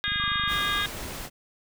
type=harmonic tone; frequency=409.6 Hz; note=G#4; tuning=24 cents flat; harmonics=3 / 4 / 5 / 6 / 7 / 8 / 9; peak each=-38 / -29 / -35 / -39 / -40 / -33 / -30 dBFS; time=0.04-0.86 s; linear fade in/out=0 ms
type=click train; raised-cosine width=5 ms; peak=-26 dBFS; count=13; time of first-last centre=0.08-0.556 s; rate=25.2 Hz
type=tone; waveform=sine; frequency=1182 Hz; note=D6; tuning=11 cents sharp; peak=-30 dBFS; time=0.19-0.83 s; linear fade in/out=20 ms
type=noise; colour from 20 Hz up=pink; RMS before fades=-36 dBFS; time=0.47-1.3 s; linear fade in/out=50 ms
effects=none